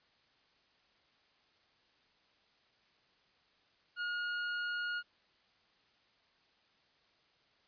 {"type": "tone", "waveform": "40% pulse", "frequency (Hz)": 1434, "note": "F6", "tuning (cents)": 45, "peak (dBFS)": -34, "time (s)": [3.96, 5.03], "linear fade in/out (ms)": 50, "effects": ["white hiss -70 dBFS RMS until 7.67 s", "resampled to 11025 Hz"]}